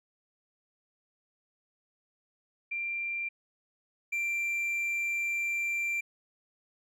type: tone pair in turn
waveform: sine / triangle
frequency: 2371 / 2360 Hz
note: D7 / D7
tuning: +16 / +8 cents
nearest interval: unison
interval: 8 cents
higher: first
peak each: -31 / -27 dBFS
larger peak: second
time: 2.71-3.29 / 4.12-6.01 s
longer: second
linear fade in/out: 10 ms
effects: none